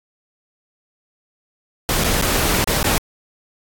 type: noise with dropouts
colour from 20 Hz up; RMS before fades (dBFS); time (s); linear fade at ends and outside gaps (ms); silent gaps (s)
pink; -18; 1.89-2.98; 0; 2.038-2.044 / 2.214-2.223 / 2.642-2.675 / 2.829-2.843
effects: AAC 64 kbps